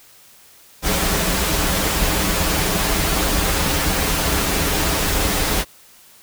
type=noise with comb filter; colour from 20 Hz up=pink; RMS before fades=-19 dBFS; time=0.82-5.65 s; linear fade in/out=50 ms; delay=8.4 ms; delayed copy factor=-0.65; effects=white hiss -48 dBFS RMS until 6.22 s